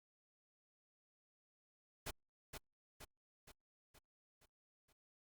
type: noise with echo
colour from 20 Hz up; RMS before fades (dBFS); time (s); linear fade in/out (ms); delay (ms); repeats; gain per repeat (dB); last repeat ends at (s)
pink; -44; 2.06-2.11; 10; 470; 6; -5; 4.93
effects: Opus 48 kbps